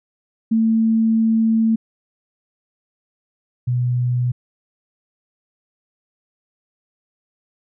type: tone pair in turn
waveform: sine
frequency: 223.8 / 123.45 Hz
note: A3 / B2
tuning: +30 / 0 cents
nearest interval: minor seventh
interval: 1030 cents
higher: first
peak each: -13 / -16 dBFS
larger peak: first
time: 0.51-1.76 / 3.67-4.32 s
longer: first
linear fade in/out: 10 ms
effects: none

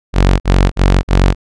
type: tone bursts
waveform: sawtooth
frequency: 46.54 Hz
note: F#1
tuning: 11 cents sharp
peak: -3 dBFS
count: 4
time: 0.13-1.348 s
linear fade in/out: 50 ms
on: 270 ms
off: 46 ms
effects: low-pass 6000 Hz 12 dB/octave

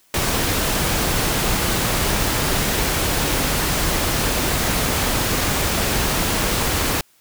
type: noise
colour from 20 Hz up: pink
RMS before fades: -20 dBFS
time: 0.14-7.01 s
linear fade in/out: 2 ms
effects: white hiss -57 dBFS RMS until 7.2 s

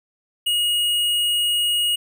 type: tone with hard clipping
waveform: sine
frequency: 2880 Hz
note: F#7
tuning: 47 cents flat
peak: -19 dBFS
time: 0.46-1.96 s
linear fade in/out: 10 ms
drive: 12 dB
effects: none

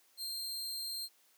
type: tone with amplitude modulation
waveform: sawtooth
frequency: 4186 Hz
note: C8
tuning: in tune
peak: -33 dBFS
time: 0.17-1.09 s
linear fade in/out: 50 ms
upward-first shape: sine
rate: 215 Hz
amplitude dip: 45%
effects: white hiss -68 dBFS RMS until 1.37 s + high-pass 300 Hz 12 dB/octave

